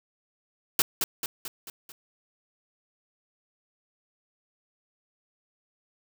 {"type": "noise with echo", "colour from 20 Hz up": "white", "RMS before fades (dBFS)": -21, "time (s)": [0.79, 0.82], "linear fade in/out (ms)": 2, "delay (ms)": 220, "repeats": 5, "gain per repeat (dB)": -5, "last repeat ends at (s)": 1.92, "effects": []}